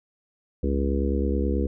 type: harmonic tone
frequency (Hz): 69.3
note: C#2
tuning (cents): 0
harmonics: 1 / 3 / 4 / 5 / 6 / 7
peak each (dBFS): -24 / -29 / -30 / -31 / -32 / -32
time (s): 0.63-1.67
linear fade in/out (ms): 5
effects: none